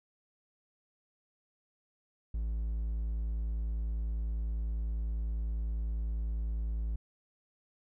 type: tone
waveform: triangle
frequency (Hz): 55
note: A1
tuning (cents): 0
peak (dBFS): -29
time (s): 2.34-6.96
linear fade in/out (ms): 5
effects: none